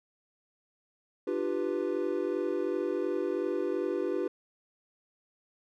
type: chord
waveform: triangle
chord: G dominant seventh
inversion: second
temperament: equal with one note detuned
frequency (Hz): 299.1 / 349.2 / 392 / 493.9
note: D4 / F4 / G4 / B4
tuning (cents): +32 / 0 / 0 / 0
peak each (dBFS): -34 / -31 / -31 / -33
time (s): 1.27-4.28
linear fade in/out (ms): 5
effects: none